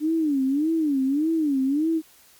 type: tone with vibrato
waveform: sine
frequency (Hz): 293.7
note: D4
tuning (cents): 0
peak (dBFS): -19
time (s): 0-2.02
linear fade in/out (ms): 50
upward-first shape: sine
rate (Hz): 1.7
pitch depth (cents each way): 190
effects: white hiss -54 dBFS RMS until 2.39 s + MP3 96 kbps